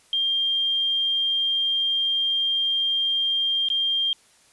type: tone with dropouts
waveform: sine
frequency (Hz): 3196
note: G7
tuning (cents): +33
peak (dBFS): -20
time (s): 0.13-4.13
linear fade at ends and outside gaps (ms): 1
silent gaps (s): 3.686-3.701
effects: white hiss -57 dBFS RMS until 4.52 s + resampled to 24000 Hz